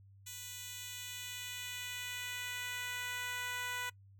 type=tone with high-pass filter sweep; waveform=10% pulse; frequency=493.9 Hz; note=B4; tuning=in tune; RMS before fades=-42 dBFS; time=0.26-3.9 s; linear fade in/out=10 ms; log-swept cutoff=4900 to 1100 Hz; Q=0.97; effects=noise-tail reverb RT60 0.1 s tail -24 dB re dry + added 98 Hz sine -57 dBFS peak until 4.19 s